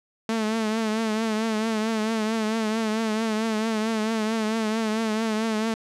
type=tone with vibrato; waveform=sawtooth; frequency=220 Hz; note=A3; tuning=in tune; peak=-19 dBFS; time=0.29-5.74 s; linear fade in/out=2 ms; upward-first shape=triangle; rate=4.5 Hz; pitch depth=66 cents each way; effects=low-pass 8000 Hz 12 dB/octave